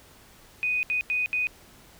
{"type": "tone bursts at uneven times", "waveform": "sine", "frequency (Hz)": 2489, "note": "D#7", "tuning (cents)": 0, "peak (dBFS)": -23, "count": 4, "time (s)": [[0.63, 0.83], [0.9, 1.01], [1.1, 1.26], [1.33, 1.47]], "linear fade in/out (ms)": 0, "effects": ["pink hiss -53 dBFS RMS until 1.99 s"]}